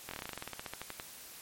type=slowing click train; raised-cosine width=0.3 ms; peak=-23 dBFS; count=19; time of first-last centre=0.09-0.999 s; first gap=22 ms; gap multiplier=1.09; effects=white hiss -50 dBFS RMS until 1.41 s + MP3 64 kbps